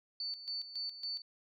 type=tone with tremolo; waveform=sine; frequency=4500 Hz; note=C#8; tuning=25 cents sharp; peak=-36 dBFS; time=0.2-1.22 s; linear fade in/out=2 ms; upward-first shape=square; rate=3.6 Hz; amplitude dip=70%; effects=none